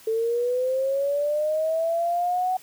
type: linear sweep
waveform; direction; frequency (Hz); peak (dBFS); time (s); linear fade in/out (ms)
sine; up; 440 to 748; -21; 0.07-2.57; 5
effects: white hiss -50 dBFS RMS until 2.62 s